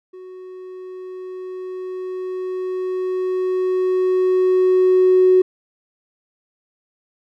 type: tone with level ramp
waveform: triangle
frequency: 370 Hz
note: F#4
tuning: in tune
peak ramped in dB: -33 to -5 dBFS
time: 0.13-5.42 s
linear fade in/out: 10 ms
effects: tanh soft clip ceiling -7 dBFS